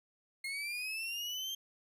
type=linear sweep; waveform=35% pulse; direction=up; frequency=2135 to 3179 Hz; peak=-35 dBFS; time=0.44-1.55 s; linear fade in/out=5 ms; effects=resampled to 32000 Hz